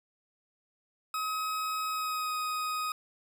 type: tone with pitch glide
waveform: 40% pulse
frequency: 1271 to 1252.8 Hz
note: D#6 to D#6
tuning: +36 to +11 cents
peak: -30 dBFS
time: 1.14-2.92 s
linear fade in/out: 2 ms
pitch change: -25 cents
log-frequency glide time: 1.9-2.34 s
effects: none